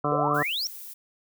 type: harmonic tone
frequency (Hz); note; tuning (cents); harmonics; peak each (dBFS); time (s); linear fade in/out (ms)
146.83; D3; 0; 1 / 2 / 3 / 4 / 5 / 7 / 8 / 9; -31 / -31 / -31 / -31 / -31 / -31 / -31 / -31; 0.04-0.43; 5
type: exponential sweep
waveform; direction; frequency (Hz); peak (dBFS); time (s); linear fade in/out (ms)
sine; up; 457.8 to 5840; -26; 0.12-0.67; 0
type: noise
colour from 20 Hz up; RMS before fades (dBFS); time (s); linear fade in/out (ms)
violet; -41; 0.34-0.94; 10
effects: none